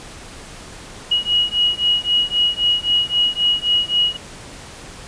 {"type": "beating tone pair", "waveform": "sine", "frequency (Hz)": [2900, 2903.8], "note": ["F#7", "F#7"], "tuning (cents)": [-35, -33], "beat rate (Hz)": 3.8, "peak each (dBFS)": -18, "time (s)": [1.11, 4.17], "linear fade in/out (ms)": 10, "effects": ["pink hiss -37 dBFS RMS until 5.07 s", "resampled to 22050 Hz"]}